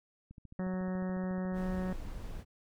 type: click train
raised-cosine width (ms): 5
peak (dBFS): -38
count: 21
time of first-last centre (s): 0.31-1.739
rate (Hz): 14
type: harmonic tone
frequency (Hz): 185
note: F#3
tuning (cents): 0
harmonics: 1 / 2 / 3 / 4 / 5 / 6 / 7 / 8 / 9 / 10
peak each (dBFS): -33 / -44 / -43 / -50 / -53 / -55 / -55 / -58 / -56 / -54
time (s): 0.59-1.93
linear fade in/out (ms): 2
type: noise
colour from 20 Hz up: brown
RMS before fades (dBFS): -41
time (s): 1.53-2.45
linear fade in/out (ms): 50
effects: none